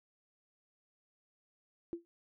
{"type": "tone with exponential decay", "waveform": "sine", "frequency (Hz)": 339.8, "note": "F4", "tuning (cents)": -47, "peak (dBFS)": -32, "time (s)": [1.93, 2.05], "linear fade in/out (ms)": 0, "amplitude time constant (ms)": 24, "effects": []}